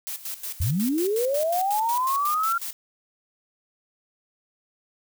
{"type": "noise with tremolo", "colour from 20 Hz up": "blue", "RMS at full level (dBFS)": -32, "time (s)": [0.07, 2.73], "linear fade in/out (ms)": 0, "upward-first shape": "square", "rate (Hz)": 5.5, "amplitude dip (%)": 75}
{"type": "linear sweep", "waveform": "sine", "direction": "up", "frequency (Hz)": [72.6, 1391], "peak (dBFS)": -21, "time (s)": [0.6, 2.58], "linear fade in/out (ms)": 5}
{"effects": []}